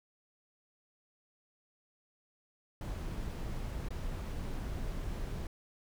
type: noise with dropouts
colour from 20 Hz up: brown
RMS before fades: -38 dBFS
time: 2.81-5.47 s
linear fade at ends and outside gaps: 2 ms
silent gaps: 3.886-3.905 s
effects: none